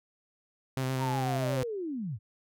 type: tone with vibrato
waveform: sawtooth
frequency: 130.81 Hz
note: C3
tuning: in tune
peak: -25 dBFS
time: 0.77-1.63 s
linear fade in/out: 0 ms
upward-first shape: square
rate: 8.2 Hz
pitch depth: 17 cents each way
type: linear sweep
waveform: sine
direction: down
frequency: 960 to 89.3 Hz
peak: -32 dBFS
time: 0.98-2.19 s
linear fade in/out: 50 ms
effects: none